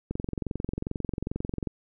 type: click train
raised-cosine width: 3 ms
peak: -17 dBFS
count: 36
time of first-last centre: 0.11-1.673 s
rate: 22.4 Hz
effects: none